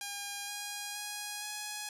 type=tone with pitch steps; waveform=5% pulse; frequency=810 / 818.9 / 828 / 837.1 Hz; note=G#5 / G#5 / G#5 / G#5; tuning=-43 / -25 / -5 / +13 cents; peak=-26 dBFS; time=0.01-1.89 s; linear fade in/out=2 ms; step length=470 ms; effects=none